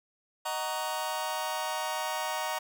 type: chord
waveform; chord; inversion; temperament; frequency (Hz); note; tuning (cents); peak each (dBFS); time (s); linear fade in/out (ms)
sawtooth; D# minor seventh; none; just; 622.3 / 746.7 / 933.4 / 1120.1; D#5 / F#5 / A#5 / C#6; 0 / +16 / +2 / +18; -33 / -33 / -30 / -35; 0.45-2.59; 10
effects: none